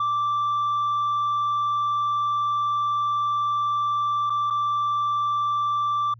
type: tone with dropouts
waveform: sine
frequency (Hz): 1172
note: D6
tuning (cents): -4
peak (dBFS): -18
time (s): 0-6.14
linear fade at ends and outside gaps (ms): 5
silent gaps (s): 4.298-4.302 / 4.502-4.506
effects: tanh soft clip ceiling -20 dBFS + added 116 Hz sine -45 dBFS peak until 6.19 s